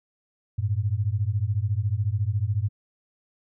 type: beating tone pair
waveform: sine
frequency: 96.6 / 110.6 Hz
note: G2 / A2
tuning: -25 / +9 cents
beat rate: 14 Hz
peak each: -25 dBFS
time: 0.58-2.69 s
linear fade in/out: 10 ms
effects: none